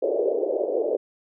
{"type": "band-pass noise", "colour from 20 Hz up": "pink", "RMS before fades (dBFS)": -24, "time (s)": [0.02, 0.97], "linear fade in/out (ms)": 10, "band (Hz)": [380, 580], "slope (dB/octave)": 48, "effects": []}